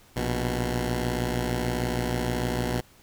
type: tone pair together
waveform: 10% pulse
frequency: 58.47 / 123.47 Hz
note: A#1 / B2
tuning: +6 / 0 cents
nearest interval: octave + minor second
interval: 1294 cents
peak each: -20 dBFS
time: 0.16-2.81 s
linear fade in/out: 5 ms
effects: pink hiss -56 dBFS RMS until 3.02 s